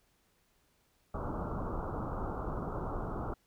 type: low-pass noise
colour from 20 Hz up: pink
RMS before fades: -37 dBFS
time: 1.14-3.34 s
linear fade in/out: 5 ms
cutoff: 1400 Hz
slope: 96 dB/octave
effects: pink hiss -72 dBFS RMS until 3.46 s